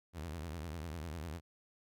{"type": "tone with vibrato", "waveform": "sawtooth", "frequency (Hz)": 80.5, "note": "E2", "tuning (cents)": -41, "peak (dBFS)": -37, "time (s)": [0.13, 1.41], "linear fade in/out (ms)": 50, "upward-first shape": "triangle", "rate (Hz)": 10, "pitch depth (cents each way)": 210, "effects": []}